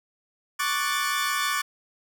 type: chord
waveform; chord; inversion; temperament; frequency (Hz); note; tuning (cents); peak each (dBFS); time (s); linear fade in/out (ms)
sawtooth; D major seventh; third; equal; 1108.7 / 1174.7 / 1480 / 1760; C#6 / D6 / F#6 / A6; 0 / 0 / 0 / 0; -26 / -25 / -28 / -26; 0.59-1.62; 10
effects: none